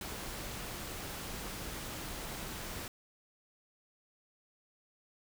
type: noise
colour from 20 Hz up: pink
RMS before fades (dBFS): -42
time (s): 0.01-2.88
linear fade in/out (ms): 2
effects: none